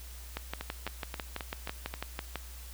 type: two click trains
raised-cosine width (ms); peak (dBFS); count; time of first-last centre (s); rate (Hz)
0.3; -18 / -20; 13 / 6; 0.37-2.357 / 0.61-1.94; 6.04 / 3.76
effects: added 60 Hz sine -44 dBFS peak until 2.73 s + white hiss -51 dBFS RMS until 2.73 s